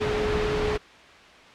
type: tone in noise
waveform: sine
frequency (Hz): 423.3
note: G#4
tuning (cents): +33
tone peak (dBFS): -25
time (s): 0-0.78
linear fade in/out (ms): 20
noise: pink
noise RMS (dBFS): -27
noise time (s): 0-0.78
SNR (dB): -1
effects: white hiss -48 dBFS RMS until 1.54 s + low-pass 3000 Hz 12 dB/octave